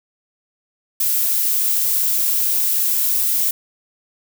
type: noise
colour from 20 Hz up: violet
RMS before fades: -18 dBFS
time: 1-3.51 s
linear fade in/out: 5 ms
effects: none